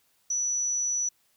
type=tone; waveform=sine; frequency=5920 Hz; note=F#8; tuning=in tune; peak=-25 dBFS; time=0.3-1.09 s; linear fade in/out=5 ms; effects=white hiss -68 dBFS RMS until 1.36 s